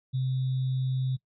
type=tone with sample-and-hold; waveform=sine; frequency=130 Hz; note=C3; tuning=11 cents flat; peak=-25 dBFS; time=0.13-1.17 s; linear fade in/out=20 ms; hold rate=3675 Hz; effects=noise-tail reverb RT60 0.1 s tail -21 dB re dry + resampled to 11025 Hz